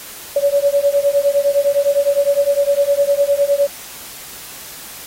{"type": "beating tone pair", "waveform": "sine", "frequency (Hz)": [562, 571.8], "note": ["C#5", "D5"], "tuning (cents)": [24, -46], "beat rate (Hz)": 9.8, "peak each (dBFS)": -15, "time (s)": [0.36, 3.67], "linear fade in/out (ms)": 5, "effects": ["white hiss -34 dBFS RMS until 5.06 s", "AAC 48 kbps"]}